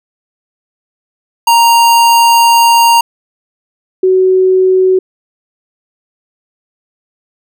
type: tone pair in turn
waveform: square / sine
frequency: 932.3 / 374 Hz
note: A#5 / F#4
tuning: 0 / +19 cents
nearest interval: octave + major third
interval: 1581 cents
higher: first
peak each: -5 dBFS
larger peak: neither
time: 1.47-3.01 / 4.03-4.99 s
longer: first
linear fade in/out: 5 ms
effects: none